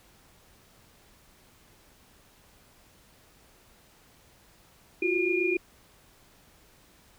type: tone cluster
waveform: sine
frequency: 343.9 / 371.5 / 2426 Hz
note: F4 / F#4 / D#7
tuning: -27 / +7 / -44 cents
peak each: -28 dBFS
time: 5.02-5.57 s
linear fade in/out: 5 ms
effects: pink hiss -59 dBFS RMS until 7.18 s